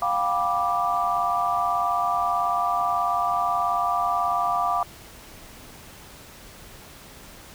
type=chord; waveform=sine; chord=G dominant seventh; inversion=third; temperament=just; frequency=705.6 / 784 / 980 / 1176 Hz; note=F5 / G5 / B5 / D6; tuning=+18 / 0 / -14 / +2 cents; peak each=-25 / -30 / -29 / -24 dBFS; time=0.02-4.83 s; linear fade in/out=2 ms; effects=pink hiss -45 dBFS RMS until 7.54 s